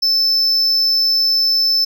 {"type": "tone", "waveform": "triangle", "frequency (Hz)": 5274, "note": "E8", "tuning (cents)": 0, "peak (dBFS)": -11, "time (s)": [0.02, 1.85], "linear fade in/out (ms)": 10, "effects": []}